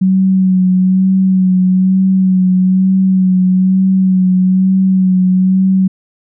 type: tone with vibrato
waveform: sine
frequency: 187.1 Hz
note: F#3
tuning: 20 cents sharp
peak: -7 dBFS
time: 0.01-5.88 s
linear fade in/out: 10 ms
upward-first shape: sine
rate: 1.1 Hz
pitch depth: 26 cents each way
effects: none